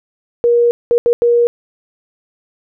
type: tone bursts at uneven times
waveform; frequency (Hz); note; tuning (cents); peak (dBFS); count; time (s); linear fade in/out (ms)
sine; 474.9; A#4; +32; -8; 4; 0.44-0.71 / 0.91-0.98 / 1.06-1.13 / 1.22-1.47; 0
effects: none